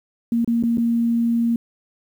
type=tone with dropouts; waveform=sine; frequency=233.1 Hz; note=A#3; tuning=in tune; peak=-16 dBFS; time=0.32-1.56 s; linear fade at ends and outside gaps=2 ms; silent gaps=0.446-0.476 / 0.627-0.636 / 0.773-0.781 s; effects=8-bit